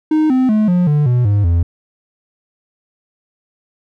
triangle tone with pitch steps, 310.2 / 257.8 / 214.3 / 178.16 / 148.1 / 123.1 / 102.33 / 85.06 Hz, D#4 / C4 / A3 / F3 / D3 / B2 / G#2 / F2, -5 / -26 / -45 / +35 / +15 / -5 / -25 / -45 cents, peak -8 dBFS, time 0.11-1.63 s, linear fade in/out 5 ms, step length 190 ms, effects none

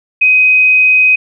sine tone, 2515 Hz, D#7, 18 cents sharp, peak -5 dBFS, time 0.21-1.16 s, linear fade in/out 10 ms, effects none

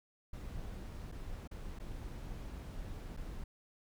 brown noise with dropouts, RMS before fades -44 dBFS, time 0.33-3.44 s, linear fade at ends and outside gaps 5 ms, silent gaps 1.117-1.122 / 1.476-1.512 / 1.789-1.798 / 3.167-3.172 s, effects none

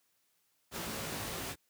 pink noise with comb filter, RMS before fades -39 dBFS, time 0.71-1.56 s, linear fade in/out 50 ms, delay 18 ms, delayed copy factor +0.6, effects white hiss -75 dBFS RMS until 1.69 s + high-pass 80 Hz 12 dB/octave

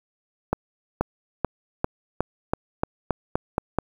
accelerating click train, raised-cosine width 1 ms, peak -7 dBFS, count 11, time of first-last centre 0.53-3.786 s, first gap 480 ms, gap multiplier 0.91, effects 7-bit

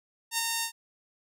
5% pulse tone with ADSR envelope, 917 Hz, A#5, 29 cents flat, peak -13 dBFS, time 0.31-0.72 s, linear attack 69 ms, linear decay 24 ms, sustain -3 dB, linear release 87 ms, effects none

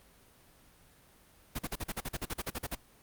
pink noise bursts, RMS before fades -35 dBFS, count 15, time 1.55-2.753 s, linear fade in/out 10 ms, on 41 ms, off 42 ms, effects pink hiss -61 dBFS RMS until 3.02 s + Opus 32 kbps

